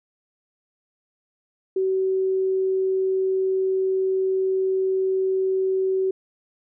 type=tone; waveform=sine; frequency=379.5 Hz; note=F#4; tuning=44 cents sharp; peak=-19 dBFS; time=1.76-6.11 s; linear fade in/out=5 ms; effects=none